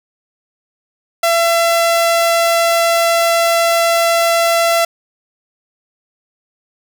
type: tone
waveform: sawtooth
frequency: 674 Hz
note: E5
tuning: 38 cents sharp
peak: -7 dBFS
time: 1.23-4.85 s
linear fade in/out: 5 ms
effects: none